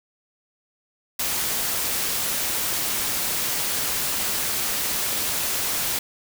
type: noise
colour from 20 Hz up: white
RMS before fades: -25 dBFS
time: 1.19-5.99 s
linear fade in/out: 5 ms
effects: none